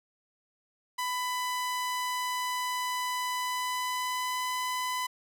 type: tone with pitch glide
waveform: sawtooth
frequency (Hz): 998 to 1004.9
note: B5 to B5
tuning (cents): +18 to +30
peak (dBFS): -26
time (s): 0.98-5.07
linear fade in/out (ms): 10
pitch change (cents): +12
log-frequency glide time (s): 3.34-4.49
effects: none